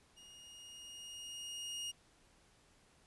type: tone with level ramp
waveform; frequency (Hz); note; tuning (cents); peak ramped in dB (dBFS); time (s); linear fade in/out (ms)
sawtooth; 2860; F7; +41; -53 to -36; 0.16-1.92; 20
effects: pink hiss -68 dBFS RMS until 3.06 s + resampled to 24000 Hz